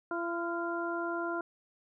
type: harmonic tone with a mistuned harmonic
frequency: 340 Hz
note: F4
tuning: 46 cents flat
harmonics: 1 / 2 / 3 / 4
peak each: -35 / -38 / -40 / -37 dBFS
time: 0.11-1.41 s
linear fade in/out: 2 ms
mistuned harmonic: 4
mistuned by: +38 cents
effects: none